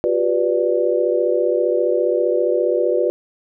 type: chord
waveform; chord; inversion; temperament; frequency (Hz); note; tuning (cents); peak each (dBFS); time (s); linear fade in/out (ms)
sine; G dominant seventh; third; equal with one note detuned; 357 / 392 / 493.9 / 587.3; F4 / G4 / B4 / D5; +38 / 0 / 0 / 0; -20 / -23 / -19 / -21; 0.04-3.1; 0
effects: none